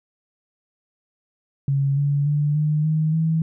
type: tone with pitch steps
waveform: sine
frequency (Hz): 138.59 / 142.82 / 147.17 / 151.66 / 156.28 / 161.05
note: C#3 / D3 / D3 / D#3 / D#3 / E3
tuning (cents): 0 / -48 / +4 / -44 / +8 / -40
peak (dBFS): -17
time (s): 1.68-3.42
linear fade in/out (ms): 2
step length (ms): 290
effects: none